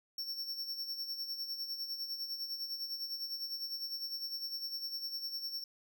square tone with tremolo, 5450 Hz, F8, 43 cents flat, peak -36 dBFS, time 0.18-5.64 s, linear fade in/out 2 ms, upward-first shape sine, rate 9.9 Hz, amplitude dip 60%, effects none

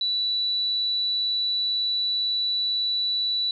sine tone, 3951 Hz, B7, in tune, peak -22 dBFS, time 0.01-3.51 s, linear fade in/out 2 ms, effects none

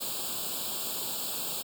white noise with comb filter, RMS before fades -34 dBFS, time 0-1.63 s, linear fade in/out 20 ms, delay 0.25 ms, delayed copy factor +1, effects high-pass 150 Hz 12 dB/octave

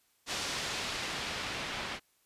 white noise with low-pass filter sweep, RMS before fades -37 dBFS, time 0.26-2 s, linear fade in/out 50 ms, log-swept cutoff 5500 to 2800 Hz, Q 0.83, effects white hiss -71 dBFS RMS until 2.25 s + resampled to 32000 Hz

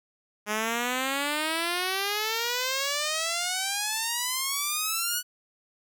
5% pulse exponential sweep, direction up, 207.7 to 1485 Hz, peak -15 dBFS, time 0.46-5.23 s, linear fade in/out 50 ms, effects none

